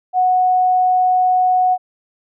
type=tone; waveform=sine; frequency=736 Hz; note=F#5; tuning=9 cents flat; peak=-11 dBFS; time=0.13-1.78 s; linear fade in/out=50 ms; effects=none